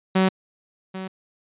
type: tone with echo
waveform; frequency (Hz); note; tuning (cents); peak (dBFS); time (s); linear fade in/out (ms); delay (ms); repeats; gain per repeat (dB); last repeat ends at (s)
sawtooth; 188.7; F#3; +34; -12; 0.15-0.29; 10; 790; 1; -14; 1.08
effects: resampled to 8000 Hz